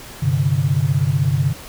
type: chord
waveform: sine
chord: G suspended fourth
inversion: none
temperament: equal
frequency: 98 / 130.81 / 146.83 Hz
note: G2 / C3 / D3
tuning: 0 / 0 / 0 cents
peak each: -22 / -18 / -18 dBFS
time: 0.22-1.53 s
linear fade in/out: 10 ms
effects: pink hiss -37 dBFS RMS until 1.68 s